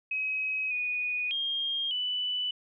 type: tone with pitch steps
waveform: sine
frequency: 2543 / 2472 / 3222 / 2982 Hz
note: D#7 / D#7 / G7 / F#7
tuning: +37 / -12 / +47 / +13 cents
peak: -28 dBFS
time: 0.11-2.51 s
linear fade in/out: 5 ms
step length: 600 ms
effects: none